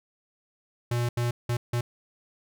square tone bursts at uneven times, 120 Hz, B2, 49 cents flat, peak -25 dBFS, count 4, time 0.91-1.09 / 1.17-1.31 / 1.49-1.57 / 1.73-1.81 s, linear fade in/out 5 ms, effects none

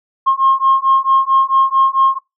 sine beating tone pair, 1070 / 1074.5 Hz, C6 / C6, +38 / +46 cents, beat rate 4.5 Hz, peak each -12 dBFS, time 0.26-2.19 s, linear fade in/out 20 ms, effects noise-tail reverb RT60 0.2 s tail -22 dB re dry + tanh soft clip ceiling -3 dBFS

